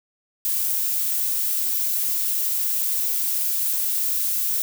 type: noise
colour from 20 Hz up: violet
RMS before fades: -23 dBFS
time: 0.45-4.62 s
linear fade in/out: 0 ms
effects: none